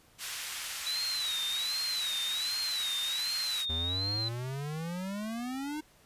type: band-pass noise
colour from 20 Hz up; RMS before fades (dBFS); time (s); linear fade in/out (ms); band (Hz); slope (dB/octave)
pink; -39; 0.18-3.66; 50; 1900 to 13000; 12
type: tone with vibrato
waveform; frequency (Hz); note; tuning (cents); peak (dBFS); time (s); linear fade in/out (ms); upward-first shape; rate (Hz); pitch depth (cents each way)
sine; 3904; B7; -21; -31; 0.86-4.29; 10; sine; 1.3; 130
type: exponential sweep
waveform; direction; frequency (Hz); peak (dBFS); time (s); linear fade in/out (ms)
square; up; 78 to 311.1; -35; 3.69-5.81; 10
effects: pink hiss -62 dBFS RMS until 6.05 s + resampled to 32000 Hz